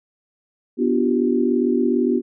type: chord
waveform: sine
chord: G dominant seventh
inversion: first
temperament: equal with one note detuned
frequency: 246.9 / 293.7 / 349.2 / 386.8 Hz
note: B3 / D4 / F4 / G4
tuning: 0 / 0 / 0 / -23 cents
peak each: -19 / -24 / -22 / -22 dBFS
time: 0.77-2.22 s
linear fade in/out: 50 ms
effects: none